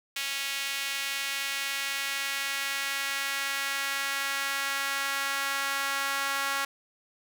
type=tone with high-pass filter sweep; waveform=sawtooth; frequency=276.1 Hz; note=C#4; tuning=7 cents flat; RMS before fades=-31 dBFS; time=0.16-6.65 s; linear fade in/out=5 ms; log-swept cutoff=2500 to 1300 Hz; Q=1.5; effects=none